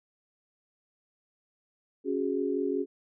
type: chord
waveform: sine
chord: C# suspended fourth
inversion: none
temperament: equal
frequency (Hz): 277.2 / 370 / 415.3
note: C#4 / F#4 / G#4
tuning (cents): 0 / 0 / 0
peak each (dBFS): -31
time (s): 2.04-2.86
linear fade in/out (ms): 50
effects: none